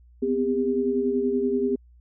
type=tone cluster; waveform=sine; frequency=248.2 / 258.7 / 402.2 Hz; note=B3 / C4 / G4; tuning=+9 / -19 / +44 cents; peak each=-27 / -28 / -23 dBFS; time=0.22-1.76 s; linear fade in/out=10 ms; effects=added 60 Hz sine -50 dBFS peak until 2 s